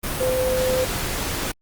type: tone in noise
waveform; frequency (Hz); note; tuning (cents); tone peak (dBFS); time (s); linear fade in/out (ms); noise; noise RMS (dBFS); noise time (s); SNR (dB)
sine; 513; C5; -34; -19; 0.2-0.85; 10; pink; -26; 0.03-1.52; +4
effects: Opus 32 kbps